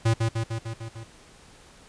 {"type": "tone with echo", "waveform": "square", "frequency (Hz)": 113.3, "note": "A#2", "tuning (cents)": -49, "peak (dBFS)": -19, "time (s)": [0.05, 0.14], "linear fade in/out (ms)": 10, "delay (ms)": 150, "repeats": 6, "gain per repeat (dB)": -3, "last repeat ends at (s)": 1.04, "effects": ["pink hiss -52 dBFS RMS until 1.88 s", "resampled to 22050 Hz"]}